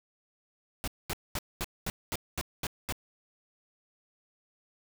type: noise bursts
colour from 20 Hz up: pink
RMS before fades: -33 dBFS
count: 9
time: 0.84-2.924 s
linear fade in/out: 0 ms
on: 36 ms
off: 220 ms
effects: none